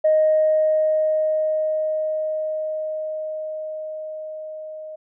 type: tone with level ramp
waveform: sine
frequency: 622.3 Hz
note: D#5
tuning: in tune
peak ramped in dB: -12 to -32 dBFS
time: 0.04-4.96 s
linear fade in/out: 10 ms
effects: tanh soft clip ceiling -9 dBFS